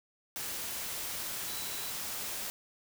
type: tone in noise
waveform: sine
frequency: 3951 Hz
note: B7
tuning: in tune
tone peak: -46 dBFS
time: 1.48-1.91 s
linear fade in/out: 0 ms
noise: white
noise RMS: -38 dBFS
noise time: 0.36-2.5 s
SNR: -11 dB
effects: none